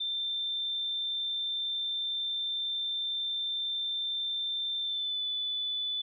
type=tone with pitch glide; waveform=sine; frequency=3569 to 3485 Hz; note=A7 to A7; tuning=+24 to -17 cents; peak=-30 dBFS; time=0-6.02 s; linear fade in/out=10 ms; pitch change=-41 cents; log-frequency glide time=4.8-5.25 s; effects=none